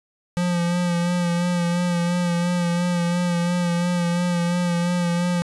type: tone with vibrato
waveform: square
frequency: 174.6 Hz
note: F3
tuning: in tune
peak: -20 dBFS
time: 0.37-5.42 s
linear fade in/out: 0 ms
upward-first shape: sine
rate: 2.9 Hz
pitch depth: 30 cents each way
effects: resampled to 24000 Hz + 9-bit